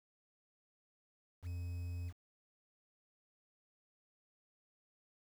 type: tone with quantisation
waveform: triangle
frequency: 87.6 Hz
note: F2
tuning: 6 cents sharp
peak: -37 dBFS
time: 1.42-2.13 s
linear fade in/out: 50 ms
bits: 10
effects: none